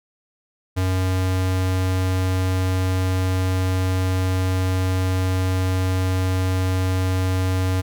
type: tone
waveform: square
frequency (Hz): 93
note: F#2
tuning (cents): +9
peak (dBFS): -19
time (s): 0.76-7.82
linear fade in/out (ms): 20
effects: none